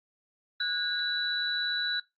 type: tone cluster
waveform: sine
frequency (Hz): 1468 / 1625 / 3945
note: F#6 / G#6 / B7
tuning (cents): -14 / -38 / -3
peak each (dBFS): -33 / -35 / -29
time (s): 0.6-2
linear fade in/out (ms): 5
effects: noise-tail reverb RT60 0.2 s tail -20 dB re dry + Opus 24 kbps